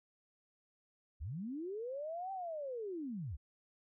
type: linear two-way sweep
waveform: sine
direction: up then down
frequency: 57.1 to 784 to 57.1 Hz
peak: -39 dBFS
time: 1.2-3.37 s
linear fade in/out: 20 ms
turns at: 2.32 s
effects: none